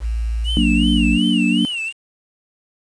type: tone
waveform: sine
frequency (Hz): 56.5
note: A1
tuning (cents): +47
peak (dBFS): -18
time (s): 0-1.19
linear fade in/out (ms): 50
type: tone with vibrato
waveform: triangle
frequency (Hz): 2843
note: F7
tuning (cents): +30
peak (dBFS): -20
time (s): 0.44-1.93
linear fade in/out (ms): 50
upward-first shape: sine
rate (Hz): 2.7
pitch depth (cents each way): 140
type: chord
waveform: sine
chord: Gb augmented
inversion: none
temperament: equal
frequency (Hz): 185 / 233.1 / 293.7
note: Gb3 / Bb3 / D4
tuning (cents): 0 / 0 / 0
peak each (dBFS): -19 / -17 / -19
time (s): 0.57-1.65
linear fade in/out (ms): 0
effects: resampled to 22050 Hz + 7-bit